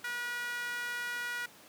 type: tone with high-pass filter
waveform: sawtooth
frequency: 482.9 Hz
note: B4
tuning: 39 cents flat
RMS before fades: -37 dBFS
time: 0.04-1.46 s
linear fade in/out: 5 ms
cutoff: 1600 Hz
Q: 5.2
effects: pink hiss -55 dBFS RMS until 1.68 s + high-pass 200 Hz 12 dB/octave